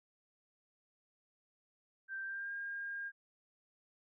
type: tone with pitch glide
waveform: sine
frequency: 1568 to 1613 Hz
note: G6 to G6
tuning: 0 to +49 cents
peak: -39 dBFS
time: 2.08-3.12 s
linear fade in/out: 50 ms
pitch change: +49 cents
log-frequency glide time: 2.22-2.52 s
effects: none